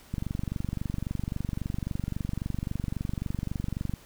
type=click train; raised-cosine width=5 ms; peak=-18 dBFS; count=91; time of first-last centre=0.14-3.937 s; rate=23.7 Hz; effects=pink hiss -54 dBFS RMS until 4.05 s